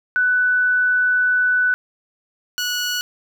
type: tone pair in turn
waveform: sine / 15% pulse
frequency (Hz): 1492 / 1467.2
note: F#6 / F#6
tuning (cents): +14 / -15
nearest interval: unison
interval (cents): 29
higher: first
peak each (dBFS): -14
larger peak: neither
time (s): 0.16-1.74 / 2.58-3.01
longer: first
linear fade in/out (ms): 0
effects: none